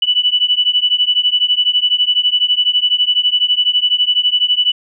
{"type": "beating tone pair", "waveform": "sine", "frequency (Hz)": [2960, 2972], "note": ["F#7", "F#7"], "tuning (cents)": [0, 7], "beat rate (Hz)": 12, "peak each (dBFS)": -14, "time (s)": [0.02, 4.72], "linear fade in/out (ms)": 5, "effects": []}